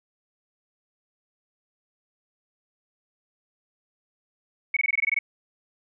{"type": "tone bursts", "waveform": "sine", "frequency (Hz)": 2217, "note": "C#7", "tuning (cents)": 0, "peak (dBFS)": -19, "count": 10, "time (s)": [4.74, 5.19], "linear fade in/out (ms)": 5, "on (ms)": 27, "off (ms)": 20, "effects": []}